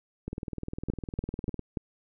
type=two click trains; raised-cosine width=3 ms; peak=-21 / -17 dBFS; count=27 / 4; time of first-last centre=0.28-1.593 / 0.9-1.772 s; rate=19.8 / 3.44 Hz; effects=none